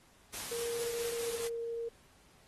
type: noise with tremolo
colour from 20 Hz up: white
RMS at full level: -40 dBFS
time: 0.33-1.48 s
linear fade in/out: 10 ms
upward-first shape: triangle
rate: 4.6 Hz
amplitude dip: 25%
type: tone with pitch glide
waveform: sine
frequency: 470 to 464.1 Hz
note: A#4 to A#4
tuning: +14 to -8 cents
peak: -35 dBFS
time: 0.51-1.89 s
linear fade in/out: 10 ms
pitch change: -22 cents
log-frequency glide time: 0.99-1.57 s
effects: pink hiss -64 dBFS RMS until 2.47 s + AAC 32 kbps